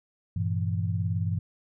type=chord; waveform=sine; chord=E diminished; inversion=first; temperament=equal; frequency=98 / 116.54 / 164.81 Hz; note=G2 / Bb2 / E3; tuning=0 / 0 / 0 cents; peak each=-27 / -32 / -31 dBFS; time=0.36-1.39 s; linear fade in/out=5 ms; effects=none